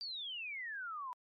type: exponential sweep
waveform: sine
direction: down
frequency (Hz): 4724 to 967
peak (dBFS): -40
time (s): 0.01-1.13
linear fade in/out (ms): 0
effects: MP3 64 kbps